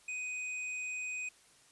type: tone with hard clipping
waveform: sine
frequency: 2499 Hz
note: D#7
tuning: 7 cents sharp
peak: -38 dBFS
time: 0.08-1.29 s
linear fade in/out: 5 ms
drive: 12 dB
effects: white hiss -63 dBFS RMS until 1.71 s + resampled to 24000 Hz